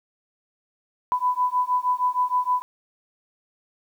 sine beating tone pair, 994 / 1000.4 Hz, B5 / B5, +11 / +22 cents, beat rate 6.4 Hz, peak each -23 dBFS, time 1.12-2.62 s, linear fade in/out 0 ms, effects 9-bit

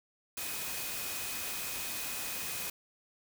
sine tone in noise, 2506 Hz, D#7, 12 cents sharp, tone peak -46 dBFS, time 0.37-2.7 s, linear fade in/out 5 ms, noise white, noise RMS -38 dBFS, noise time 0.37-2.7 s, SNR -11 dB, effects none

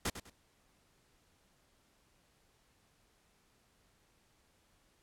pink noise with echo, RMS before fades -34 dBFS, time 0.05-0.1 s, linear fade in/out 5 ms, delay 100 ms, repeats 2, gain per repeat -11 dB, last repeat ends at 0.3 s, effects pink hiss -71 dBFS RMS until 5.02 s + low-pass 12000 Hz 12 dB/octave

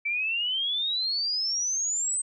sine exponential sweep, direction up, 2303 to 8300 Hz, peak -25 dBFS, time 0.05-2.22 s, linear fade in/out 10 ms, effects none

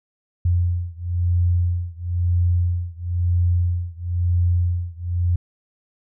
sine beating tone pair, 87.31 / 88.31 Hz, F2 / F2, 0 / +20 cents, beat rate 1 Hz, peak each -20 / -21 dBFS, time 0.45-5.36 s, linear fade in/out 5 ms, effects none

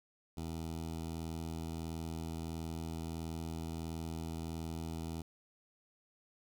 15% pulse tone with notch filter, 81.5 Hz, E2, 19 cents flat, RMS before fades -41 dBFS, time 0.37-5.22 s, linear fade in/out 5 ms, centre 1700 Hz, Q 0.9, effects none

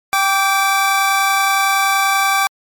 25% pulse tone pair together, 784 / 1160.7 Hz, G5 / D6, 0 / -21 cents, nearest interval perfect fifth, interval 679 cents, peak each -12 dBFS, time 0.13-2.47 s, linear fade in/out 0 ms, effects MP3 96 kbps

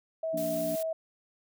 sine tone, 646 Hz, E5, 35 cents flat, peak -29 dBFS, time 0.23-0.93 s, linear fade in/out 5 ms
sine chord, Bb major, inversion second, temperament equal with one note detuned, 170.82 / 233.1 / 293.7 Hz, F3 / Bb3 / D4, -38 / 0 / 0 cents, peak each -40 / -40 / -36 dBFS, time 0.33-0.76 s, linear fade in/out 10 ms
blue noise, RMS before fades -41 dBFS, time 0.37-0.83 s, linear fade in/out 5 ms
effects none

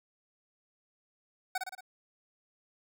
25% pulse tone with echo, 749 Hz, F#5, 21 cents sharp, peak -26 dBFS, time 1.55-1.58 s, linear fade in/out 5 ms, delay 57 ms, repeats 4, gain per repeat -4 dB, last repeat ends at 1.808 s, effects none

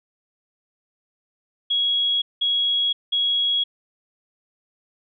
sine tone bursts, 3322 Hz, G#7, in tune, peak -18 dBFS, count 3, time 1.7-3.64 s, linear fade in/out 10 ms, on 520 ms, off 190 ms, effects none

